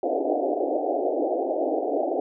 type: band-pass noise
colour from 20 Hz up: white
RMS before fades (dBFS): -25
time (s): 0.03-2.2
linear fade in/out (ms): 2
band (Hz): 270 to 760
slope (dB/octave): 96
effects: none